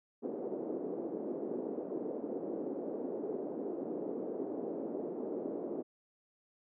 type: band-pass noise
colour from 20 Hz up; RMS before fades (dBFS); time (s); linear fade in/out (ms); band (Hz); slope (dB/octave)
white; -39; 0.22-5.83; 20; 260 to 460; 24
effects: none